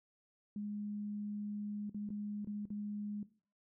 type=tone with dropouts; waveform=sine; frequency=207.3 Hz; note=G#3; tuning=3 cents flat; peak=-38 dBFS; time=0.56-3.23 s; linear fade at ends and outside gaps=2 ms; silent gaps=1.896-1.945 / 2.091-2.103 / 2.447-2.472 / 2.655-2.703 s; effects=noise-tail reverb RT60 0.4 s tail -17 dB re dry